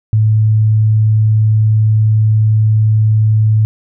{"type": "tone", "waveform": "sine", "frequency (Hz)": 108.6, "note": "A2", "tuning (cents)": -22, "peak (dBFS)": -7, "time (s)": [0.13, 3.65], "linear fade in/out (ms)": 0, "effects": []}